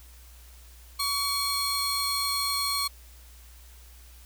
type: tone pair together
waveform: sawtooth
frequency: 1128 / 4268 Hz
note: C#6 / C8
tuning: +30 / +34 cents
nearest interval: octave + major seventh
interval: 2304 cents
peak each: -26 / -25 dBFS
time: 0.99-2.88 s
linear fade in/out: 10 ms
effects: added 60 Hz sine -48 dBFS peak until 4.25 s + white hiss -55 dBFS RMS until 4.25 s